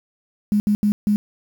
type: tone bursts at uneven times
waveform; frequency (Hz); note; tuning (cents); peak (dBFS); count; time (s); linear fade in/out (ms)
sine; 207.7; G#3; 0; -14; 4; 0.52-0.6 / 0.67-0.75 / 0.83-0.92 / 1.07-1.16; 0
effects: 7-bit